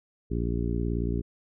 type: harmonic tone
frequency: 58.27 Hz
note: A#1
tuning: in tune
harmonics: 1 / 2 / 3 / 4 / 5 / 6 / 7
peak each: -29 / -32 / -34 / -35 / -36 / -37 / -37 dBFS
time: 0.3-1.22 s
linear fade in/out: 20 ms
effects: none